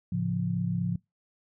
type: chord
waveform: sine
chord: A augmented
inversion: none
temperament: equal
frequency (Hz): 110 / 138.59 / 174.61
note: A2 / C#3 / E#3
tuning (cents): 0 / 0 / 0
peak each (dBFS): -32 / -33 / -28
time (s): 0.12-0.96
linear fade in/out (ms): 5
effects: noise-tail reverb RT60 0.2 s tail -25 dB re dry